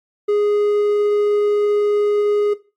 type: tone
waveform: triangle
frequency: 414.3 Hz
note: G#4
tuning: 4 cents flat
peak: -12 dBFS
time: 0.28-2.54 s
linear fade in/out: 10 ms
effects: noise-tail reverb RT60 0.3 s tail -17 dB re dry + AAC 48 kbps